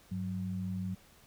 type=tone pair together; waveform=sine; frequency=99 / 185.11 Hz; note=G2 / F#3; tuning=+18 / +1 cents; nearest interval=major seventh; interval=1083 cents; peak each=-38 / -35 dBFS; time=0.11-0.95 s; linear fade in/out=10 ms; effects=pink hiss -61 dBFS RMS until 1.26 s

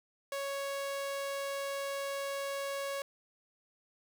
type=tone; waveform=sawtooth; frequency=555 Hz; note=C#5; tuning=2 cents sharp; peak=-31 dBFS; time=0.32-3.02 s; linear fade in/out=2 ms; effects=none

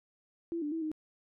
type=tone with pitch steps; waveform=sine; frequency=336.4 / 295.3 / 325.8 / 310.8 Hz; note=E4 / D4 / E4 / D#4; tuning=+35 / +10 / -20 / -2 cents; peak=-32 dBFS; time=0.52-0.916 s; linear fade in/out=0 ms; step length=99 ms; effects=none

